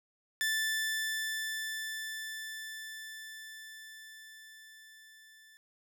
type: tone with level ramp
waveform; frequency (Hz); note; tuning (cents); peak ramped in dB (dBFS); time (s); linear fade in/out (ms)
sawtooth; 1760; A6; 0; -25 to -53; 0.41-5.57; 0
effects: none